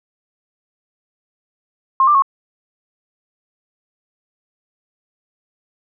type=tone with pitch steps; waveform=sine; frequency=1065 / 1184 / 1094 Hz; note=C6 / D6 / C#6; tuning=+30 / +14 / -23 cents; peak=-9 dBFS; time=2-2.222 s; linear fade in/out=2 ms; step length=74 ms; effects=none